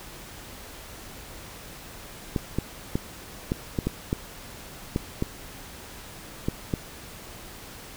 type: clicks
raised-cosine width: 3 ms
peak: -11 dBFS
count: 11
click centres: 2.362 / 2.586 / 2.955 / 3.519 / 3.788 / 3.87 / 4.129 / 4.961 / 5.224 / 6.485 / 6.738 s
effects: pink hiss -43 dBFS RMS until 7.96 s